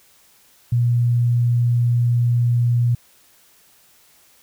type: tone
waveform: sine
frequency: 120 Hz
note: B2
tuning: 49 cents flat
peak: -14 dBFS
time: 0.72-2.95 s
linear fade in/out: 5 ms
effects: white hiss -54 dBFS RMS until 4.42 s